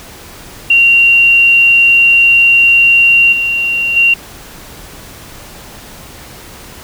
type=tone with level steps; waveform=sine; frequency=2760 Hz; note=F7; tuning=21 cents flat; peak=-4 / -11 / -5 dBFS; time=0.7-4.14 s; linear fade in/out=5 ms; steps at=3.32 / 3.96 s; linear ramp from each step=10 ms; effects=pink hiss -33 dBFS RMS until 6.83 s